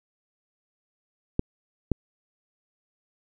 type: clicks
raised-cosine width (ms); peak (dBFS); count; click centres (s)
3; -9; 2; 1.394 / 1.917
effects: none